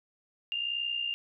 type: tone with amplitude modulation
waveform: sine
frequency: 2803 Hz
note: F7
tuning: 6 cents sharp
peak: -27 dBFS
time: 0.52-1.14 s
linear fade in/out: 0 ms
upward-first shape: sine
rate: 61.4 Hz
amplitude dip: 60%
effects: none